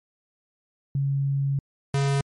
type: tone pair in turn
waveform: sine / square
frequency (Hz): 138.59 / 139.1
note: C#3 / C#3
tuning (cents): 0 / +6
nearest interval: unison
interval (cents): 6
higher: second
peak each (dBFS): -21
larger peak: neither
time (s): 0.95-1.59 / 1.94-2.21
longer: first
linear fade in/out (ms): 2
effects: MP3 48 kbps

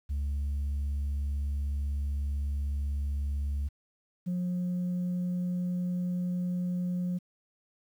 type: tone pair in turn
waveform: sine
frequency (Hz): 71 / 178.91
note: C#2 / F3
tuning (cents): +42 / +42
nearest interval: octave + major third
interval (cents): 1600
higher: second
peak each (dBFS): -26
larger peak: neither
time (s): 0.09-3.69 / 4.26-7.19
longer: first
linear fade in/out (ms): 20
effects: tanh soft clip ceiling -27 dBFS + 10-bit

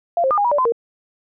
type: tone with pitch steps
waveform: sine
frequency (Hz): 688 / 530 / 1212 / 817 / 963 / 582 / 1025 / 464.9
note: F5 / C5 / D#6 / G#5 / B5 / D5 / C6 / A#4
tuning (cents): -26 / +22 / -46 / -29 / -44 / -16 / -36 / -5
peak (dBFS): -14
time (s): 0.17-0.722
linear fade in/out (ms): 2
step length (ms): 69
effects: none

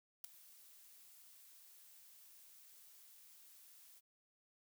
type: noise with ADSR envelope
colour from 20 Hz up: blue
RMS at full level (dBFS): -41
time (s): 0.24-4.01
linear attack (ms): 4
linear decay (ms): 6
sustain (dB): -21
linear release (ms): 33
effects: none

